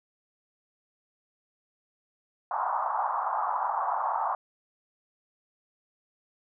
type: band-pass noise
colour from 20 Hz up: pink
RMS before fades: -29 dBFS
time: 2.51-4.35 s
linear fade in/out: 2 ms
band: 740 to 1200 Hz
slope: 48 dB/octave
effects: none